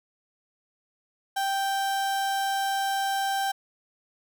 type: tone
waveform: 35% pulse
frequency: 784 Hz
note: G5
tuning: in tune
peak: -23 dBFS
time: 1.36-3.52 s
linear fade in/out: 10 ms
effects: none